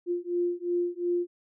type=beating tone pair; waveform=sine; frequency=349.2 / 352 Hz; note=F4 / F4; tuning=0 / +14 cents; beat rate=2.8 Hz; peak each=-29 dBFS; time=0.06-1.27 s; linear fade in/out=50 ms; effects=none